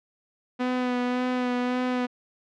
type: tone with vibrato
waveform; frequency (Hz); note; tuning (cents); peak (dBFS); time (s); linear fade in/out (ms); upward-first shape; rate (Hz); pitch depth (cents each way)
sawtooth; 249.3; B3; +16; -20; 0.59-2.07; 20; sine; 1.8; 20
effects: low-pass 3000 Hz 12 dB/octave